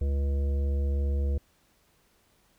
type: harmonic tone with a mistuned harmonic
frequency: 69.3 Hz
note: C#2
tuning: in tune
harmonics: 1 / 3 / 5 / 7 / 9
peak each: -24 / -41 / -44 / -41 / -51 dBFS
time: 0.01-1.38 s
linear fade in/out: 5 ms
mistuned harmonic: 1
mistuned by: +44 cents
effects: pink hiss -66 dBFS RMS until 2.58 s